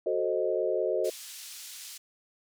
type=chord; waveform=sine; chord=F# diminished seventh; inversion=none; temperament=equal with one note detuned; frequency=370 / 440 / 526 / 622.3 Hz; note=F#4 / A4 / C5 / Eb5; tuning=0 / 0 / +9 / 0 cents; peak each=-31 dBFS; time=0.06-1.1 s; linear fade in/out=5 ms
type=band-pass noise; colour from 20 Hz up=pink; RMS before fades=-44 dBFS; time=1.04-1.98 s; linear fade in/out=10 ms; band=3900 to 13000 Hz; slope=12 dB/octave
effects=none